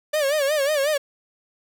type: tone with vibrato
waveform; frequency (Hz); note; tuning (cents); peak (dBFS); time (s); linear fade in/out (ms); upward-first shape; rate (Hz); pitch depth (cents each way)
45% pulse; 580; D5; -22; -19; 0.13-0.98; 10; sine; 5.5; 120
effects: none